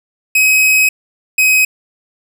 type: tone pair in turn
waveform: 45% pulse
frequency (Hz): 2538 / 2528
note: D#7 / D#7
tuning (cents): +34 / +27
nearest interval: unison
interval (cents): 7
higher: first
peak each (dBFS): -8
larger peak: neither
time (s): 0.35-0.89 / 1.38-1.65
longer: first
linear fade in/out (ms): 5
effects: none